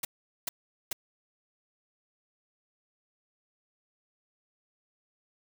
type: noise bursts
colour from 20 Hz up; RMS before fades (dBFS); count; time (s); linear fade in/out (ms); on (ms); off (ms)
white; -32; 3; 0.03-0.93; 5; 20; 420
effects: none